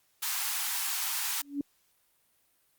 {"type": "high-pass noise", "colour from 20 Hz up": "white", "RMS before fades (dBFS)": -32, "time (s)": [0.22, 1.42], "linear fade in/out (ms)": 10, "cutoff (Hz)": 750, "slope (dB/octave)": 96}
{"type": "tone with exponential growth", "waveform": "sine", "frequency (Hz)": 284, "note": "C#4", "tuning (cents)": 42, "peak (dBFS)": -25, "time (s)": [1.39, 1.61], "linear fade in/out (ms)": 2, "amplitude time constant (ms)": 47}
{"effects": ["white hiss -70 dBFS RMS until 2.78 s", "Opus 48 kbps"]}